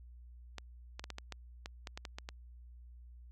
clicks, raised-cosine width 0.2 ms, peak -25 dBFS, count 12, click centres 0.583 / 0.995 / 1.041 / 1.103 / 1.184 / 1.323 / 1.659 / 1.872 / 1.975 / 2.052 / 2.185 / 2.289 s, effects added 60 Hz sine -51 dBFS peak until 3.31 s

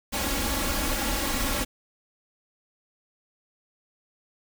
pink noise with comb filter, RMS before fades -27 dBFS, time 0.12-1.65 s, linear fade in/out 20 ms, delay 3.6 ms, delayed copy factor +0.85, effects none

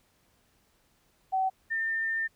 sine tone pair in turn, 760 / 1803.5 Hz, F#5 / A6, +46 / +42 cents, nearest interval octave + minor third, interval 1496 cents, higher second, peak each -24 / -27 dBFS, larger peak first, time 1.32-1.5 / 1.7-2.28 s, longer second, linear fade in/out 20 ms, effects pink hiss -68 dBFS RMS until 2.35 s

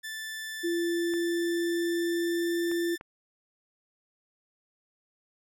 sawtooth tone with pitch glide, 1760 to 1776.3 Hz, A6 to A6, 0 to +16 cents, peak -32 dBFS, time 0.03-2.98 s, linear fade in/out 20 ms, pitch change +16 cents, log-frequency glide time 0.88-2.58 s
sine tone, 341.9 Hz, F4, 37 cents flat, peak -26 dBFS, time 0.63-2.96 s, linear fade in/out 20 ms
clicks, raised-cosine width 0.5 ms, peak -29 dBFS, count 3, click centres 1.138 / 2.715 / 3.011 s
effects none

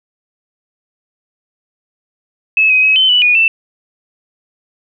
sine tone with pitch steps, 2592 / 2521 / 2555 / 3066 / 2963 / 2457 / 2666 Hz, E7 / D#7 / D#7 / G7 / F#7 / D#7 / E7, -30 / +22 / +45 / -39 / +2 / -22 / +19 cents, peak -7 dBFS, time 2.57-3.48 s, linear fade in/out 2 ms, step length 130 ms, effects none

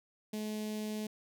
sawtooth tone with notch filter, 213.8 Hz, A3, 49 cents flat, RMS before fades -38 dBFS, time 0.33-1.07 s, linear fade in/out 5 ms, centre 1300 Hz, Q 0.64, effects none

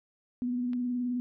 sine tone with vibrato, 246.2 Hz, B3, 5 cents flat, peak -28 dBFS, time 0.42-1.2 s, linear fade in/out 0 ms, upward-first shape triangle, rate 19 Hz, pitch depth 38 cents each way
click, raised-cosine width 0.3 ms, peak -33 dBFS, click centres 0.733 s
effects none

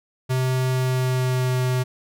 square tone with pitch glide, 129 to 127.3 Hz, C3 to C3, -24 to -47 cents, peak -20 dBFS, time 0.29-1.84 s, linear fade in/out 20 ms, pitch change -23 cents, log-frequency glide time 0.69-1.63 s, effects none

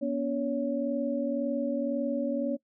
sine tone cluster, 243 / 284.9 / 562 Hz, B3 / C#4 / C#5, -28 / +48 / +24 cents, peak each -31 dBFS, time 0.01-2.57 s, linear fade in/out 20 ms, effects noise-tail reverb RT60 0.1 s tail -21 dB re dry

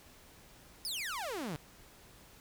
sawtooth exponential sweep, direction down, 5320 to 138.59 Hz, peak -33 dBFS, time 0.85-1.56 s, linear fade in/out 0 ms, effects pink hiss -58 dBFS RMS until 2.4 s

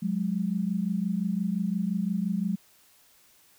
sine tone pair together, 181.92 / 207.7 Hz, F#3 / G#3, -29 / 0 cents, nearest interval major second, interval 229 cents, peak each -28 dBFS, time 0.02-2.56 s, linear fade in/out 10 ms, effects white hiss -60 dBFS RMS until 3.58 s

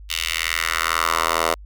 10% pulse tone with high-pass filter sweep, 82.2 Hz, E2, 4 cents flat, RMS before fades -22 dBFS, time 0.09-1.55 s, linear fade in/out 20 ms, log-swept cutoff 3000 to 700 Hz, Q 2, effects added 50 Hz sine -37 dBFS peak until 1.65 s

